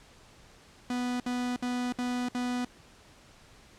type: tone bursts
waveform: 45% pulse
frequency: 246.9 Hz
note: B3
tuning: in tune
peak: -29 dBFS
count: 5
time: 0.9-2.648 s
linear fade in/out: 2 ms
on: 300 ms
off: 62 ms
effects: pink hiss -56 dBFS RMS until 3.78 s + low-pass 8000 Hz 12 dB/octave